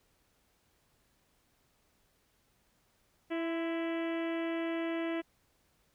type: harmonic tone with a mistuned harmonic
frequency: 330.9 Hz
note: E4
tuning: 7 cents sharp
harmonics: 1 / 2 / 3 / 4 / 5 / 6 / 7 / 8 / 9 / 10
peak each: -33 / -39 / -48 / -49 / -48 / -46 / -50 / -51 / -53 / -57 dBFS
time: 3.3-5.22 s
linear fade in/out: 20 ms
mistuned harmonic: 3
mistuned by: +40 cents
effects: pink hiss -72 dBFS RMS until 5.94 s